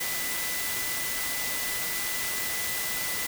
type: tone in noise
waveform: sine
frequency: 1995 Hz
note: B6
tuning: 17 cents sharp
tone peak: -35 dBFS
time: 0-3.27 s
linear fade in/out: 10 ms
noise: white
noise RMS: -31 dBFS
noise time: 0-3.27 s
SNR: -7 dB
effects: none